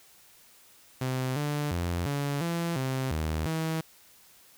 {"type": "tone with pitch steps", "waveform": "sawtooth", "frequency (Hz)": [129.4, 147.2, 86.7, 142.3, 169.2, 131.6, 78.5, 160.7], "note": ["C3", "D3", "F2", "C#3", "E3", "C3", "D#2", "E3"], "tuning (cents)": [-19, 4, -12, 46, 45, 10, 16, -44], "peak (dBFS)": -24, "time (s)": [1.01, 3.81], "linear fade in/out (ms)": 5, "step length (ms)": 350, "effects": ["white hiss -57 dBFS RMS until 4.57 s"]}